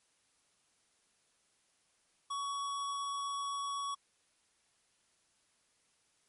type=tone; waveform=square; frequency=1123 Hz; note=C#6; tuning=22 cents sharp; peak=-36 dBFS; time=2.3-3.95 s; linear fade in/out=10 ms; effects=white hiss -73 dBFS RMS until 6.28 s + MP3 48 kbps